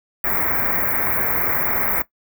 white band-stop noise, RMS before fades -20 dBFS, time 0.24-2.02 s, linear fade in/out 2 ms, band 2300 to 14000 Hz, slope 96 dB/octave, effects noise-tail reverb RT60 0.1 s tail -17 dB re dry

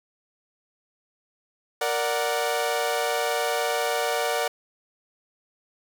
sawtooth chord, Bb augmented, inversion none, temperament equal, 466.2 / 587.3 / 740 Hz, Bb4 / D5 / F#5, 0 / 0 / 0 cents, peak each -24 dBFS, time 1.81-4.48 s, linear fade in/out 5 ms, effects none

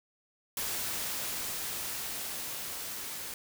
white noise with level ramp, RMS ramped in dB -34 to -40 dBFS, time 0.57-3.34 s, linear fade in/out 2 ms, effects none

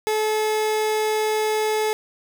30% pulse tone, 431 Hz, A4, 36 cents flat, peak -17 dBFS, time 0.07-1.93 s, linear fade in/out 0 ms, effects none

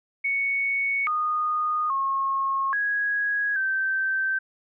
sine tone with pitch steps, 2221 / 1231 / 1085 / 1658 / 1554 Hz, C#7 / D#6 / C#6 / G#6 / G6, +3 / -19 / -37 / -3 / -16 cents, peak -22 dBFS, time 0.24-4.39 s, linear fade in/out 10 ms, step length 830 ms, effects none

